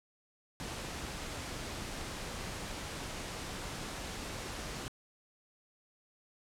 pink noise, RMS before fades -41 dBFS, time 0.6-4.88 s, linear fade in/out 0 ms, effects low-pass 9000 Hz 12 dB/octave

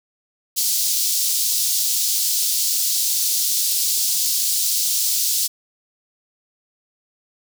pink high-pass noise, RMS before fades -20 dBFS, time 0.56-5.48 s, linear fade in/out 20 ms, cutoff 4400 Hz, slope 24 dB/octave, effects none

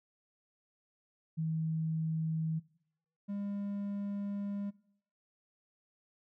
sine / triangle tone pair in turn, 160 / 201.6 Hz, D#3 / G3, +49 / +49 cents, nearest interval major third, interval 400 cents, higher second, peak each -31 / -33 dBFS, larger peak first, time 1.37-2.6 / 3.28-4.71 s, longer second, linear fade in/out 20 ms, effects noise-tail reverb RT60 0.7 s tail -21 dB re dry

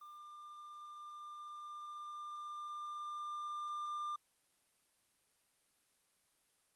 triangle tone with level ramp, 1196 Hz, D6, 31 cents sharp, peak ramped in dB -49 to -36 dBFS, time 0.01-4.16 s, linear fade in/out 5 ms, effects white hiss -75 dBFS RMS until 6.75 s + Opus 32 kbps

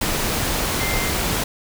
sine tone in noise, 2093 Hz, C7, in tune, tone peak -27 dBFS, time 0.8-1.1 s, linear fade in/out 5 ms, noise pink, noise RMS -22 dBFS, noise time 0.01-1.44 s, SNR -8 dB, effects none

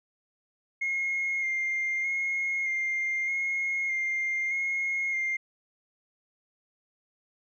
sine tone with vibrato, 2131 Hz, C7, 31 cents sharp, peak -25 dBFS, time 0.81-5.37 s, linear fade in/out 10 ms, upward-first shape square, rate 0.81 Hz, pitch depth 19 cents each way, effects tanh soft clip ceiling -23 dBFS

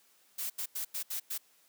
blue noise bursts at uneven times, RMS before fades -36 dBFS, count 6, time 0.38-0.5 / 0.58-0.66 / 0.75-0.85 / 0.94-1.03 / 1.1-1.2 / 1.3-1.38 s, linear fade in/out 10 ms, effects white hiss -66 dBFS RMS until 1.68 s + high-pass 200 Hz 12 dB/octave

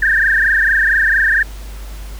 sine tone with frequency modulation, 1700 Hz, G#6, 40 cents sharp, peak -10 dBFS, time 0.02-1.43 s, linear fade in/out 5 ms, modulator 24.4 Hz, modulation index 6, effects added 50 Hz sine -27 dBFS peak until 2.19 s + pink hiss -39 dBFS RMS until 2.19 s

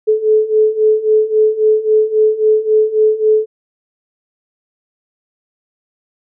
sine beating tone pair, 430 / 433.7 Hz, A4 / A4, -40 / -25 cents, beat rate 3.7 Hz, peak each -14 / -11 dBFS, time 0.07-3.46 s, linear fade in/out 20 ms, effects none

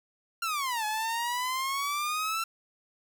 sawtooth exponential two-way sweep, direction down then up, 1396.9 to 846 to 1349 Hz, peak -25 dBFS, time 0.42-2.44 s, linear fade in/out 5 ms, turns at 0.85 s, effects 9-bit

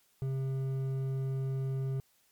triangle tone with hard clipping, 133.7 Hz, C3, 38 cents sharp, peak -32 dBFS, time 0.22-2 s, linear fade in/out 0 ms, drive 10 dB, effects white hiss -69 dBFS RMS until 2.31 s + MP3 96 kbps

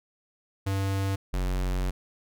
square tone pair in turn, 97.4 / 45.97 Hz, G2 / F#1, -11 / -10 cents, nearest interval octave + minor second, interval 1299 cents, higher first, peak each -26 dBFS, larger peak neither, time 0.66-1.16 / 1.33-1.91 s, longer second, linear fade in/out 10 ms, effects none

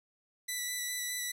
10% pulse tone with vibrato, 1975.5 Hz, B6, in tune, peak -25 dBFS, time 0.48-1.32 s, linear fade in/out 10 ms, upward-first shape square, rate 4.9 Hz, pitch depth 11 cents each way, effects none

